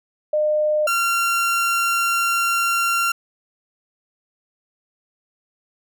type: tone pair in turn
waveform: sine / 30% pulse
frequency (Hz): 607 / 1376.9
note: D#5 / F6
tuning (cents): -43 / -25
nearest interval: octave + major second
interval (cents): 1418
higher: second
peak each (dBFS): -16 / -15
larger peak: second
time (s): 0.33-0.87 / 0.87-3.12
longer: second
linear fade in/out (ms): 5
effects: none